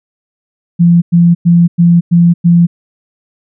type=tone bursts; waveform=sine; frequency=171.6 Hz; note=F3; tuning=30 cents flat; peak=-3 dBFS; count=6; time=0.79-2.67 s; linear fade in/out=20 ms; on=230 ms; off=100 ms; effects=none